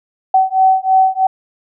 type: beating tone pair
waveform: sine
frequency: 758 / 761.1 Hz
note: F#5 / F#5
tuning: +42 / +49 cents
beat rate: 3.1 Hz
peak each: -12 dBFS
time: 0.34-1.27 s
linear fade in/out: 5 ms
effects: none